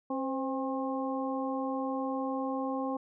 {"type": "harmonic tone with a mistuned harmonic", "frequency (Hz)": 268.1, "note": "C4", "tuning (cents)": 42, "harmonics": [1, 2, 3, 4], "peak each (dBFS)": [-33, -36, -38, -39], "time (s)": [0.1, 2.97], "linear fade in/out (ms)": 5, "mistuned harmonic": 2, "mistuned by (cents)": -50, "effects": []}